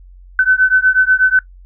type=beating tone pair; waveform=sine; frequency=1512 / 1520.2 Hz; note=F#6 / F#6; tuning=+37 / +46 cents; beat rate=8.2 Hz; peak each=-12 dBFS; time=0.39-1.39 s; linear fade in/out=2 ms; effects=noise-tail reverb RT60 0.1 s tail -19 dB re dry + added 45 Hz sine -37 dBFS peak until 1.65 s